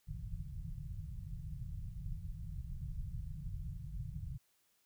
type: low-pass noise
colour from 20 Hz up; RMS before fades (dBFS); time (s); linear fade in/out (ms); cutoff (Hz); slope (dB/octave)
pink; -43; 0.07-4.38; 20; 170; 96
effects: white hiss -75 dBFS RMS until 4.85 s